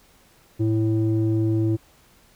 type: tone with low-pass filter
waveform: square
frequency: 110 Hz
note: A2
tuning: in tune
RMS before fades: -21 dBFS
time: 0.59-1.77 s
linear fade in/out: 20 ms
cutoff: 330 Hz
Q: 2.9
effects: pink hiss -56 dBFS RMS until 2.35 s